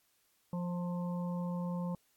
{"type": "harmonic tone with a mistuned harmonic", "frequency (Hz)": 175.8, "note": "F3", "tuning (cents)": 12, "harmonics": [1, 3, 5, 6], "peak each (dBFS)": [-34, -44, -48, -50], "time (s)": [0.53, 1.95], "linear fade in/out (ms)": 2, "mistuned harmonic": 5, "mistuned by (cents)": 20, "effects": ["white hiss -73 dBFS RMS until 2.16 s", "AAC 64 kbps"]}